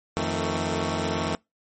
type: tone cluster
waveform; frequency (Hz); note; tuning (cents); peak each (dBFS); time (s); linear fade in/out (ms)
10% pulse; 88.3 / 158.4 / 222.3; F2 / D#3 / A3; +20 / +31 / +18; -21; 0.17-1.35; 0
effects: noise-tail reverb RT60 0.2 s tail -25 dB re dry + MP3 32 kbps

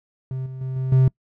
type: tone with level steps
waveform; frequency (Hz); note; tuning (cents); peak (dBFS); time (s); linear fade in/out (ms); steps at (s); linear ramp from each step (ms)
triangle; 130.7; C3; -1; -23 / -29 / -23 / -20 / -10; 0.31-1.08; 2; 0.46 / 0.61 / 0.76 / 0.92; 2
effects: noise-tail reverb RT60 0.1 s tail -25 dB re dry

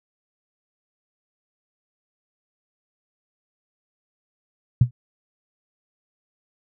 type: tone with exponential decay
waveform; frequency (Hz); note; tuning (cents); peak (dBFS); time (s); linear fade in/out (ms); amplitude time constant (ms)
sine; 121.8; B2; -24; -7; 4.81-4.91; 5; 20
effects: none

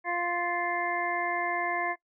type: harmonic tone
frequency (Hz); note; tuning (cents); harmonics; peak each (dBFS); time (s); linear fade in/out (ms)
349; F4; -1; 1 / 2 / 3 / 5 / 6; -37 / -32 / -34 / -34 / -34; 0.04-1.96; 50
effects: noise-tail reverb RT60 0.1 s tail -19 dB re dry

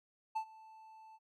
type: tone with ADSR envelope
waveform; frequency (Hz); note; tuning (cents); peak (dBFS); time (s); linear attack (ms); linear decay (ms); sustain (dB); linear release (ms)
triangle; 880; A5; 0; -30; 0.35-1.19; 14; 81; -22; 41
effects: none

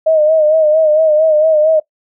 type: tone with vibrato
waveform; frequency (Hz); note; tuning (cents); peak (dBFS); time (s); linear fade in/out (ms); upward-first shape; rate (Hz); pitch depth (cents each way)
sine; 622.3; D#5; 0; -7; 0.06-1.8; 10; sine; 4.4; 57
effects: noise-tail reverb RT60 0.1 s tail -19 dB re dry

